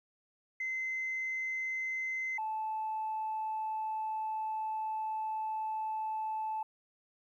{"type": "tone pair in turn", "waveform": "sine", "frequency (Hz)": [2061, 872.1], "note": ["C7", "A5"], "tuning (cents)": [-27, -16], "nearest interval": "octave + minor third", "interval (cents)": 1489, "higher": "first", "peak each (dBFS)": [-32, -32], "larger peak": "neither", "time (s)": [[0.6, 2.38], [2.38, 6.63]], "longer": "second", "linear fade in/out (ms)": 5, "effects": ["tanh soft clip ceiling -29 dBFS", "12-bit"]}